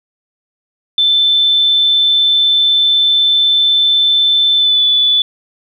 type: tone with pitch glide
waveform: sine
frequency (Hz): 3532 to 3471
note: A7 to A7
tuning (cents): +6 to -24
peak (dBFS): -8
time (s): 0.98-5.22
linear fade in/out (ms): 2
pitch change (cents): -30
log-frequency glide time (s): 4.56-4.82
effects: 8-bit